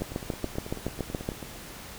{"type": "two click trains", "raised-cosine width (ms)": 2, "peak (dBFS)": [-24, -15], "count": [14, 10], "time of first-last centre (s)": [[0.01, 1.428], [0.02, 1.289]], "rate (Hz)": [9.17, 7.09], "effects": ["pink hiss -43 dBFS RMS until 1.98 s"]}